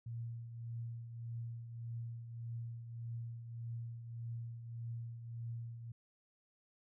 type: tone with tremolo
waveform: sine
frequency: 116.54 Hz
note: A#2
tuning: in tune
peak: -39 dBFS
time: 0.06-5.92 s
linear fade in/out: 5 ms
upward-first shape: triangle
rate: 1.7 Hz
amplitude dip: 60%
effects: none